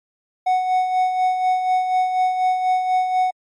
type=tone with tremolo; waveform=triangle; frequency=740 Hz; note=F#5; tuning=in tune; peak=-12 dBFS; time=0.46-3.31 s; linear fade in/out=10 ms; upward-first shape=sine; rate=4.1 Hz; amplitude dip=50%; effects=MP3 48 kbps